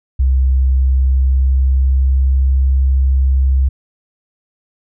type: tone with pitch glide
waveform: sine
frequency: 65.41 to 66.36 Hz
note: C2 to C2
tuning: 0 to +25 cents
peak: -9 dBFS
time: 0.19-3.69 s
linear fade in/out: 10 ms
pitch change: +25 cents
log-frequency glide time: 0.69-2.51 s
effects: none